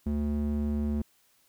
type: tone with band-pass filter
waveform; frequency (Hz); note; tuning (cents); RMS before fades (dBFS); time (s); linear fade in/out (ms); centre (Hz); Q
square; 73.42; D2; 0; -29; 0.06-1.02; 5; 180; 2.2
effects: white hiss -66 dBFS RMS until 1.48 s